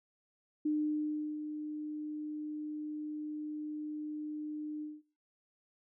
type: tone with ADSR envelope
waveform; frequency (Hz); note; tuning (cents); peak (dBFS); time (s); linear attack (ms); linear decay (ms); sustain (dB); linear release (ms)
sine; 302.5; D#4; -49; -28; 0.65-5.02; 8; 720; -9; 200
effects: noise-tail reverb RT60 0.4 s tail -22 dB re dry